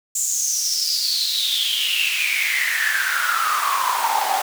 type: noise with high-pass filter sweep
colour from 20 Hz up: pink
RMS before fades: -21 dBFS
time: 0.15-4.42 s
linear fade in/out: 5 ms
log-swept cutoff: 7400 to 760 Hz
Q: 9.3
effects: none